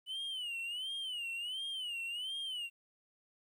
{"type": "tone with vibrato", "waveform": "triangle", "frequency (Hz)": 2960, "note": "F#7", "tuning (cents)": 0, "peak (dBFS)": -36, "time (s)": [0.06, 2.7], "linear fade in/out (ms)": 50, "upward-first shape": "sine", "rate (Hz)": 1.4, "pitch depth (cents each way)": 150, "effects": ["12-bit"]}